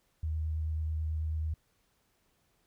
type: tone with vibrato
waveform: sine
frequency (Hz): 78.5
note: D#2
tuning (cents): +16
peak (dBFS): -30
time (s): 0.23-1.54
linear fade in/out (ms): 5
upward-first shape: sine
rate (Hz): 9.2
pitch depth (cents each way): 13
effects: pink hiss -73 dBFS RMS until 2.66 s